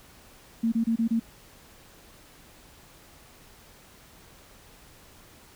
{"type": "tone bursts", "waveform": "sine", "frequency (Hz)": 228.1, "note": "A#3", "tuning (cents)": -37, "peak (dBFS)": -21, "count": 5, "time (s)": [0.63, 1.198], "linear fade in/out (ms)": 10, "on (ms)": 92, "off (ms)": 27, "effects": ["pink hiss -53 dBFS RMS until 5.55 s"]}